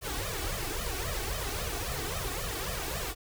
pink noise with flanger, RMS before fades -34 dBFS, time 0.01-3.15 s, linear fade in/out 50 ms, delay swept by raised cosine 1.6 to 2.7 ms, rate 3.7 Hz, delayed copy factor +0.95, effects none

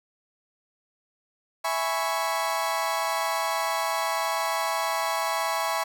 35% pulse chord, C# minor seventh, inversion first, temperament equal, 659.3 / 830.6 / 987.8 / 1108.7 Hz, E5 / G#5 / B5 / C#6, 0 / 0 / 0 / 0 cents, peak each -29 dBFS, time 1.64-5.84 s, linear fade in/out 10 ms, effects none

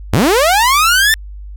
sawtooth linear sweep, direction up, 75.5 to 1806 Hz, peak -5 dBFS, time 0.13-1.14 s, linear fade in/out 0 ms, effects added 50 Hz sine -27 dBFS peak until 1.56 s

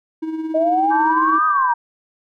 triangle tone with tremolo, 318.6 Hz, D#4, 41 cents sharp, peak -18 dBFS, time 0.22-1.39 s, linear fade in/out 10 ms, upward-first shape sine, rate 18 Hz, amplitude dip 50%
sine exponential two-way sweep, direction up then down, 622.3 to 1263 to 923 Hz, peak -14 dBFS, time 0.54-1.74 s, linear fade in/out 10 ms, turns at 1.46 s
sine chord, G major, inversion first, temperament equal with one note detuned, 987.8 / 1159.2 / 1568 Hz, B5 / D6 / G6, 0 / -23 / 0 cents, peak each -29 / -27 / -23 dBFS, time 0.9-1.74 s, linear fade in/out 20 ms
effects none

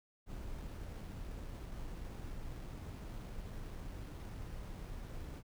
brown noise with sample-and-hold, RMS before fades -45 dBFS, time 0.26-5.43 s, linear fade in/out 50 ms, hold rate 7350 Hz, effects none

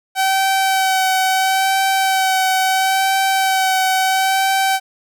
sawtooth tone with vibrato, 764 Hz, G5, 45 cents flat, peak -10 dBFS, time 0.15-4.8 s, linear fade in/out 50 ms, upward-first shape sine, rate 0.74 Hz, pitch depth 19 cents each way, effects none

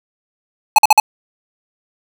square tone bursts, 855 Hz, A5, 50 cents flat, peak -4 dBFS, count 4, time 0.76-1 s, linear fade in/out 2 ms, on 24 ms, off 48 ms, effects none

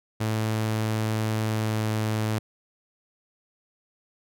sawtooth tone with pitch glide, 109.6 to 108.91 Hz, A2 to A2, -6 to -17 cents, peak -20 dBFS, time 0.2-2.39 s, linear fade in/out 10 ms, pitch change -11 cents, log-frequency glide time 1.44-1.84 s, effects none

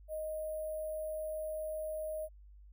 sine tone with sample-and-hold, 622.3 Hz, D#5, in tune, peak -36 dBFS, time 0.08-2.29 s, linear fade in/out 50 ms, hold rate 11025 Hz, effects added 50 Hz sine -53 dBFS peak until 2.72 s

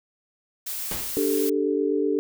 blue noise, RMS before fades -31 dBFS, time 0.66-1.5 s, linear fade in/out 10 ms
pink noise with exponential decay, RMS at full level -29 dBFS, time 0.91-1.28 s, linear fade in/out 2 ms, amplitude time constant 79 ms
sine chord, D suspended fourth, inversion none, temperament equal, 293.7 / 392 / 440 Hz, D4 / G4 / A4, 0 / 0 / 0 cents, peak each -25 dBFS, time 1.17-2.19 s, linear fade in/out 0 ms
effects none

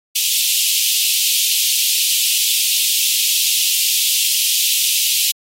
pink high-pass noise, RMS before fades -17 dBFS, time 0.15-5.32 s, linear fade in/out 10 ms, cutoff 2700 Hz, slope 48 dB/octave, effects AAC 48 kbps

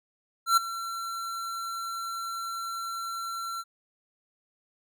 square tone with ADSR envelope, 1355 Hz, E6, 47 cents sharp, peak -17 dBFS, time 0.46-3.64 s, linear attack 110 ms, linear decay 11 ms, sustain -16 dB, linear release 40 ms, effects none

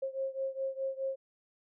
sine beating tone pair, 534 / 538.8 Hz, C5 / C#5, +35 / -49 cents, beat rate 4.8 Hz, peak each -35 / -37 dBFS, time 0.02-1.16 s, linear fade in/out 10 ms, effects none

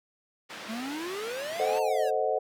white band-pass noise, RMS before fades -42 dBFS, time 0.49-1.8 s, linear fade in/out 20 ms, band 190 to 3000 Hz, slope 12 dB/octave
square exponential two-way sweep, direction up then down, 212.7 to 920 to 523 Hz, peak -34 dBFS, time 0.68-2.11 s, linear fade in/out 20 ms, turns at 1.8 s
sine chord, A diminished seventh, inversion none, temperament equal, 440 / 523.3 / 622.3 / 740 Hz, A4 / C5 / Eb5 / Gb5, 0 / 0 / 0 / 0 cents, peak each -30 dBFS, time 1.59-2.39 s, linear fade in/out 10 ms
effects none

